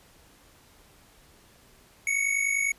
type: tone pair together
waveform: square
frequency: 2200 / 2250 Hz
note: C#7 / C#7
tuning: -14 / +25 cents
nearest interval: unison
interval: 39 cents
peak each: -27 / -28 dBFS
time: 2.07-2.72 s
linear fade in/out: 2 ms
effects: pink hiss -57 dBFS RMS until 2.78 s + resampled to 32000 Hz